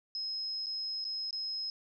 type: tone with dropouts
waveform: sine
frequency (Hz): 5130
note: E8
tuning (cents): -48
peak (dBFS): -34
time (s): 0.15-1.7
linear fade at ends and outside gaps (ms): 1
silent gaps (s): 0.661-0.667 / 1.043-1.05 / 1.308-1.328
effects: none